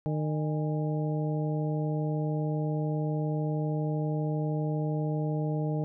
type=harmonic tone with a mistuned harmonic; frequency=152.7 Hz; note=D#3; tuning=32 cents flat; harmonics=1 / 2 / 3 / 4 / 5; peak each=-28 / -35 / -37 / -39 / -42 dBFS; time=0.06-5.84 s; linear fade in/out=0 ms; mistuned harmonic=5; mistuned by=+110 cents; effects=none